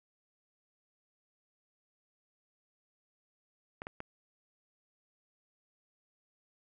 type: clicks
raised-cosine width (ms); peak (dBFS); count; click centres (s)
0.5; -25; 3; 3.819 / 3.869 / 4.004
effects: none